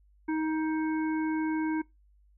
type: harmonic tone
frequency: 314.3 Hz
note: D#4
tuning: 18 cents sharp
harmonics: 1 / 3 / 5 / 7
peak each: -27 / -37 / -41 / -44 dBFS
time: 0.28-1.82 s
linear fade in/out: 10 ms
effects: noise-tail reverb RT60 0.2 s tail -23 dB re dry + added 50 Hz sine -59 dBFS peak until 2.37 s